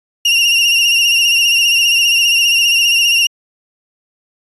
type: tone with vibrato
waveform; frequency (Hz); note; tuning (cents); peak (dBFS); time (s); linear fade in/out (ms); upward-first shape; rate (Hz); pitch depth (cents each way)
35% pulse; 2794; F7; 0; -7; 0.25-3.27; 5; sine; 15; 47
effects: resampled to 24000 Hz